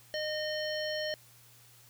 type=harmonic tone; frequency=613 Hz; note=D#5; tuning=26 cents flat; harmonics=1 / 3 / 5 / 7 / 9; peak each=-34 / -39 / -41 / -42 / -44 dBFS; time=0.14-1.14 s; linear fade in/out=0 ms; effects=added 119 Hz sine -62 dBFS peak until 1.89 s + white hiss -59 dBFS RMS until 1.89 s